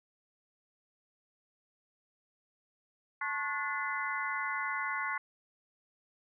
harmonic tone with a mistuned harmonic, 290.8 Hz, D4, 17 cents flat, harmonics 3 / 4 / 5 / 6 / 7, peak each -42 / -37 / -38 / -41 / -37 dBFS, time 3.21-5.18 s, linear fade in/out 5 ms, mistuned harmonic 4, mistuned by -110 cents, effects none

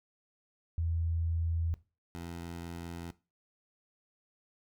sine / 15% pulse tone pair in turn, 82.9 / 85.18 Hz, E2 / F2, +10 / -43 cents, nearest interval unison, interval 47 cents, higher second, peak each -29 / -34 dBFS, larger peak first, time 0.78-1.74 / 2.15-3.11 s, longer neither, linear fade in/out 0 ms, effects noise-tail reverb RT60 0.3 s tail -18 dB re dry

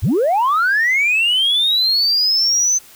sine linear sweep, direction up, 61.4 to 6190 Hz, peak -11 dBFS, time 0.02-2.79 s, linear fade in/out 20 ms, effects tanh soft clip ceiling -10 dBFS + white hiss -44 dBFS RMS until 2.95 s

